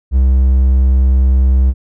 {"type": "tone", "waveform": "triangle", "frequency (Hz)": 65, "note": "C2", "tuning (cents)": -11, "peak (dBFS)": -5, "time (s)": [0.11, 1.74], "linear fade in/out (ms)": 50, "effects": []}